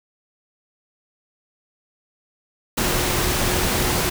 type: tone in noise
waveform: sine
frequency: 362 Hz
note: F#4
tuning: 38 cents flat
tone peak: -30 dBFS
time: 2.77-4.1 s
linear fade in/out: 10 ms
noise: pink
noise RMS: -21 dBFS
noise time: 2.77-4.1 s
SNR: -12 dB
effects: none